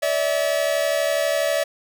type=tone pair together; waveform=45% pulse; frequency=575 / 647.2 Hz; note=D5 / E5; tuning=-37 / -32 cents; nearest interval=major second; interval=205 cents; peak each=-22 dBFS; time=0.02-1.64 s; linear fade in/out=10 ms; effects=none